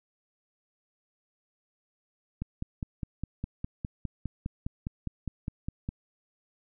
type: click train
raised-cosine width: 5 ms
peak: -20 dBFS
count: 18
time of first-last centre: 2.42-5.889 s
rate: 4.9 Hz
effects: none